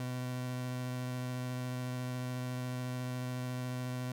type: tone with vibrato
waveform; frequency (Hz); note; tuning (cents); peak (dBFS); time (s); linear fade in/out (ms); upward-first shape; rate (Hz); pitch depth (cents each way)
30% pulse; 125.9; B2; +34; -33; 0-4.12; 2; sine; 14; 8
effects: none